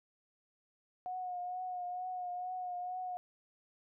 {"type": "tone with vibrato", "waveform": "sine", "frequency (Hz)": 726, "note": "F#5", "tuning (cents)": -33, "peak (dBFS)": -37, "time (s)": [1.06, 3.17], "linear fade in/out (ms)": 0, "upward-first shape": "triangle", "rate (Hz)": 2.2, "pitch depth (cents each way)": 36, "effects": []}